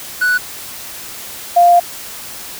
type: tone pair in turn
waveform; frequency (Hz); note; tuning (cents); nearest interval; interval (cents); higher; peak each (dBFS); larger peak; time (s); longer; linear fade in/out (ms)
triangle / sine; 1480 / 698.5; F#6 / F5; 0 / 0; octave + minor second; 1300; first; -9 / -5; second; 0.21-0.38 / 1.56-1.8; second; 10
effects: white hiss -30 dBFS RMS until 2.59 s